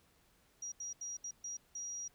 sine tone bursts at uneven times, 5740 Hz, F8, 47 cents sharp, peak -40 dBFS, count 6, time 0.62-0.72 / 0.8-0.93 / 1.01-1.17 / 1.24-1.31 / 1.44-1.57 / 1.75-2.08 s, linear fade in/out 5 ms, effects pink hiss -70 dBFS RMS until 2.14 s

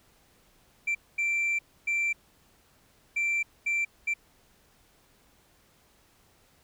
sine tone bursts at uneven times, 2349 Hz, D7, in tune, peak -22 dBFS, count 6, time 0.87-0.95 / 1.18-1.59 / 1.87-2.13 / 3.16-3.43 / 3.66-3.85 / 4.07-4.14 s, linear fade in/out 10 ms, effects tanh soft clip ceiling -24 dBFS + pink hiss -63 dBFS RMS until 6.63 s

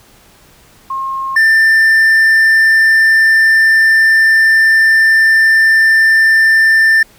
sine / triangle tone pair in turn, 1072 / 1785.5 Hz, C6 / A6, +42 / +25 cents, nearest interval major sixth, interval 883 cents, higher second, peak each -16 / -4 dBFS, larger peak second, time 0.9-1.36 / 1.36-7.03 s, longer second, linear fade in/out 5 ms, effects pink hiss -45 dBFS RMS until 7.18 s

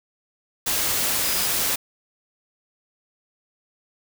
sine tone in noise, 4978 Hz, D#8, in tune, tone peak -32 dBFS, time 1.23-1.47 s, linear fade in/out 10 ms, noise white, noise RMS -23 dBFS, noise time 0.66-1.76 s, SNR -12 dB, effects none

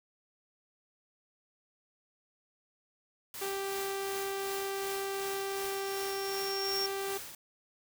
white noise with tremolo, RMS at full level -41 dBFS, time 3.34-7.35 s, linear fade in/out 2 ms, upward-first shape triangle, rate 2.7 Hz, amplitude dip 60%
sawtooth tone, 392 Hz, G4, in tune, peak -30 dBFS, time 3.41-7.18 s, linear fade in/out 10 ms
sine tone with exponential growth, 5520 Hz, F8, 21 cents flat, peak -30 dBFS, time 4.74-6.86 s, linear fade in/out 1 ms, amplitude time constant 460 ms
effects none

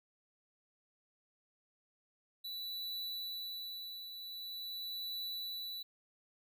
square tone with tremolo, 3958 Hz, B7, 3 cents sharp, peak -39 dBFS, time 2.44-5.83 s, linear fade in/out 10 ms, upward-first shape triangle, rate 0.45 Hz, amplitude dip 55%, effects none

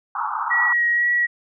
pink band-pass noise, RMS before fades -25 dBFS, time 0.15-0.73 s, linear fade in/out 5 ms, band 830 to 1400 Hz, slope 96 dB/octave
sine tone with vibrato, 1912 Hz, A#6, 43 cents sharp, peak -16 dBFS, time 0.5-1.27 s, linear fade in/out 20 ms, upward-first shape sine, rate 2 Hz, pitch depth 16 cents each way
effects none

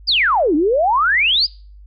sine exponential two-way sweep, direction down then up, 5100 to 284 to 5100 Hz, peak -12 dBFS, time 0.07-1.47 s, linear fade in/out 20 ms, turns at 0.55 s, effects noise-tail reverb RT60 0.4 s tail -24 dB re dry + added 50 Hz sine -38 dBFS peak until 1.86 s

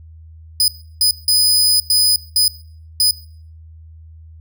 sawtooth tone bursts at uneven times, 4995 Hz, D#8, 6 cents sharp, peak -8 dBFS, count 6, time 0.6-0.68 / 1.01-1.11 / 1.28-1.8 / 1.9-2.16 / 2.36-2.48 / 3-3.11 s, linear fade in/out 2 ms, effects noise-tail reverb RT60 0.5 s tail -19 dB re dry + added 80 Hz sine -37 dBFS peak until 4.4 s

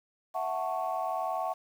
sine chord, F# minor seventh, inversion third, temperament equal, 659.3 / 740 / 880 / 1108.7 Hz, E5 / F#5 / A5 / C#6, 0 / 0 / 0 / 0 cents, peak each -34 / -32 / -37 / -36 dBFS, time 0.34-1.54 s, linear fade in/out 20 ms, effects tanh soft clip ceiling -21 dBFS + 9-bit

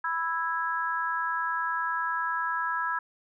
harmonic tone, 330 Hz, E4, 2 cents sharp, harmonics 3 / 4 / 5, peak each -31 / -31 / -31 dBFS, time 0.04-2.99 s, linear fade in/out 5 ms, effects none

